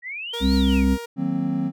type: exponential two-way sweep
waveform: sine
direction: up then down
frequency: 1880 to 4435 to 2151 Hz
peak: -29 dBFS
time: 0.02-0.85 s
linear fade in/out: 50 ms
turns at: 0.54 s
type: tone with tremolo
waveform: sawtooth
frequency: 470 Hz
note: A#4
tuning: 14 cents sharp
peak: -25 dBFS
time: 0.33-1.06 s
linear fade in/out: 10 ms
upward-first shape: sine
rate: 5.4 Hz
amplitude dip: 30%
type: harmonic tone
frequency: 66.4 Hz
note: C2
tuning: 26 cents sharp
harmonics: 1 / 3 / 4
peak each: -20 / -20 / -20 dBFS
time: 0.4-0.98 s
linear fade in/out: 50 ms
type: chord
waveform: triangle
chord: C half-diminished seventh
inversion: first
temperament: equal with one note detuned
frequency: 155.56 / 185 / 233.1 / 263.3 Hz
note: Eb3 / Gb3 / Bb3 / C4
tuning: 0 / 0 / 0 / +11 cents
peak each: -27 / -25 / -27 / -22 dBFS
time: 1.16-1.72 s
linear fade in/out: 50 ms
effects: none

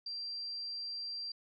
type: tone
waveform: sine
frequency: 4720 Hz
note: D8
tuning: 8 cents sharp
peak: -38 dBFS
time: 0.06-1.32 s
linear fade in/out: 5 ms
effects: none

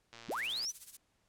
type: click train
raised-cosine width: 0.2 ms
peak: -33 dBFS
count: 61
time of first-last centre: 0.13-0.647 s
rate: 116 Hz
type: linear sweep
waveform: sine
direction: up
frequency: 62.7 to 6200 Hz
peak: -34 dBFS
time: 0.28-0.72 s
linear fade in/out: 20 ms
type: noise with tremolo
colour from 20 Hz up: violet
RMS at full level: -42 dBFS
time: 0.31-0.97 s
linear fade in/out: 5 ms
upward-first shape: sine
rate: 16 Hz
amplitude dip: 75%
effects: pink hiss -75 dBFS RMS until 1.28 s + low-pass 10000 Hz 12 dB/octave

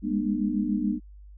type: tone cluster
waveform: sine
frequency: 201.2 / 208.2 / 240.8 / 301.4 Hz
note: G3 / G#3 / B3 / D4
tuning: +45 / +5 / -44 / +45 cents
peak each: -29 dBFS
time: 0.02-1 s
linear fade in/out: 50 ms
effects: added 50 Hz sine -44 dBFS peak until 1.37 s

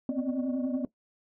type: tone cluster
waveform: sine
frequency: 246.5 / 255.8 / 266.2 / 583 / 612 Hz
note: B3 / C4 / C4 / D5 / D#5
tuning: -3 / -39 / +30 / -13 / -29 cents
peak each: -33 / -31 / -31 / -39 / -40 dBFS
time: 0.09-0.85 s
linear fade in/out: 2 ms
effects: noise-tail reverb RT60 0.1 s tail -18 dB re dry + tanh soft clip ceiling -21 dBFS

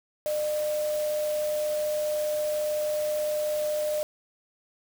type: tone in noise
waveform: sine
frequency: 604 Hz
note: D5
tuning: 48 cents sharp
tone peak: -25 dBFS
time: 0.26-4.03 s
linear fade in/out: 0 ms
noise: white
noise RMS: -40 dBFS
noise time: 0.26-4.03 s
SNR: +12 dB
effects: none

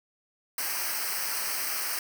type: noise with comb filter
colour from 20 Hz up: white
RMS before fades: -31 dBFS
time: 0.58-1.99 s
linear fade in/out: 2 ms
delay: 0.28 ms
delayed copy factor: -0.85
effects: none

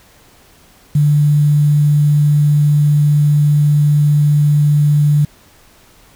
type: tone with quantisation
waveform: sine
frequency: 147.5 Hz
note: D3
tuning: 8 cents sharp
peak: -8 dBFS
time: 0.95-5.25 s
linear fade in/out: 5 ms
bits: 6
effects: pink hiss -47 dBFS RMS until 6.15 s

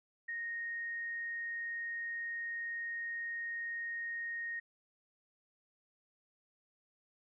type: tone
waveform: sine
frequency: 1861 Hz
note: A#6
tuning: 3 cents flat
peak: -37 dBFS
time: 0.28-4.6 s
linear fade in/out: 10 ms
effects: none

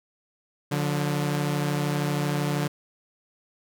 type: tone pair together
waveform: sawtooth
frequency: 146.09 / 178.9 Hz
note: D3 / F3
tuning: -9 / +42 cents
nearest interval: major third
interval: 351 cents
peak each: -21 / -26 dBFS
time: 0.71-2.68 s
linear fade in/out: 10 ms
effects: none

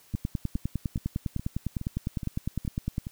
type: two click trains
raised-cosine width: 5 ms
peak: -22 / -16 dBFS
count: 8 / 29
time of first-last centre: 0.14-3.069 / 0.15-2.981 s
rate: 2.39 / 9.89 Hz
effects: white hiss -58 dBFS RMS until 3.11 s

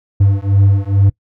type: beating tone pair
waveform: triangle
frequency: 97.9 / 100.2 Hz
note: G2 / G2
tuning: -2 / +38 cents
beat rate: 2.3 Hz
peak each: -10 dBFS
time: 0.2-1.1 s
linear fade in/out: 10 ms
effects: noise-tail reverb RT60 0.1 s tail -23 dB re dry

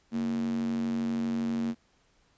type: tone with high-pass filter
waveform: square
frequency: 46.25 Hz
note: F#1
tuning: in tune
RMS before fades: -30 dBFS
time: 0.11-1.75 s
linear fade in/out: 50 ms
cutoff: 220 Hz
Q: 9.4
effects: pink hiss -67 dBFS RMS until 2.37 s + resampled to 16000 Hz

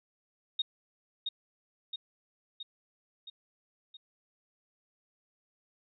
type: tone with echo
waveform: sine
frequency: 3717 Hz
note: A#7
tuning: 6 cents flat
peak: -27 dBFS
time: 0.59-0.62 s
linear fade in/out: 5 ms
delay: 670 ms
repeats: 5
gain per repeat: -4 dB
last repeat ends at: 3.97 s
effects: none

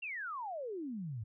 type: exponential sweep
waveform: sine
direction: down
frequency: 2810 to 100.6 Hz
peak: -38 dBFS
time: 0.02-1.24 s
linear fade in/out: 10 ms
effects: none

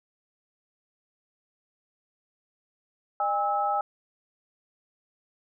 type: tone cluster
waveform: sine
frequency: 606 / 811 / 1299 Hz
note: D#5 / G#5 / E6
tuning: -46 / -41 / -26 cents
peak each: -33 / -25 / -29 dBFS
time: 3.2-3.81 s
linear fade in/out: 2 ms
effects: none

